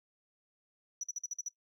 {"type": "tone bursts", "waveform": "sine", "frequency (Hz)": 5900, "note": "F#8", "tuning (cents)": -6, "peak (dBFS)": -33, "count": 7, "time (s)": [1.01, 1.484], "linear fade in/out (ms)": 2, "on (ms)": 24, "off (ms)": 51, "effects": ["noise-tail reverb RT60 0.1 s tail -18 dB re dry", "tanh soft clip ceiling -31 dBFS"]}